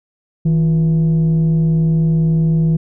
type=tone with frequency modulation; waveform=sine; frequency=161 Hz; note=E3; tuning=41 cents flat; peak=-9 dBFS; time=0.45-2.77 s; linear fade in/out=10 ms; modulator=192 Hz; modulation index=0.24; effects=tanh soft clip ceiling -9 dBFS